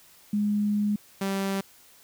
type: tone pair in turn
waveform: sine / sawtooth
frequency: 207.4 / 195.08 Hz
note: G#3 / G3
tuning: -2 / -8 cents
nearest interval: minor second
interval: 106 cents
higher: first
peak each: -22 dBFS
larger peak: neither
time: 0.33-0.96 / 1.21-1.61 s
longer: first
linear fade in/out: 5 ms
effects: white hiss -55 dBFS RMS until 2.03 s